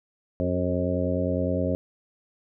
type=harmonic tone with a mistuned harmonic; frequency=89.7 Hz; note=F2; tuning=47 cents sharp; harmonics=1 / 2 / 3 / 4 / 5 / 6 / 7; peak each=-29 / -30 / -29 / -35 / -34 / -29 / -32 dBFS; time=0.4-1.75 s; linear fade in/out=0 ms; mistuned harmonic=4; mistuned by=+39 cents; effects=none